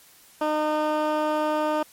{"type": "tone with band-pass filter", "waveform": "15% pulse", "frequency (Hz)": 305.3, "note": "D#4", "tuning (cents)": -33, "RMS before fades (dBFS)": -24, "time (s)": [0.41, 1.83], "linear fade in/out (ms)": 5, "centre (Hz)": 690, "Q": 0.68, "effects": ["white hiss -53 dBFS RMS until 1.92 s", "MP3 64 kbps"]}